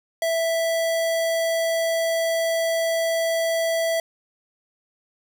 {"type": "tone", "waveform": "square", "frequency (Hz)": 659.3, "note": "E5", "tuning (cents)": 0, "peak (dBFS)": -21, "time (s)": [0.22, 4], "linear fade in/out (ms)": 2, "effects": []}